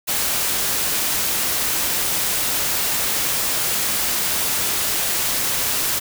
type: noise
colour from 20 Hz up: white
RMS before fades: -21 dBFS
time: 0.07-6 s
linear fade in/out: 20 ms
effects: none